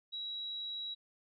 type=tone; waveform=sine; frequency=3877 Hz; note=B7; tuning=33 cents flat; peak=-38 dBFS; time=0.12-0.95 s; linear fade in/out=20 ms; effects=none